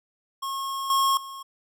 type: tone with level steps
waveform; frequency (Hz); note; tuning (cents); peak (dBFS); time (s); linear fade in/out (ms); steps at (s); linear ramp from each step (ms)
square; 1086; C#6; -36; -29 / -20 / -37; 0.42-1.43; 10; 0.9 / 1.17; 2
effects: none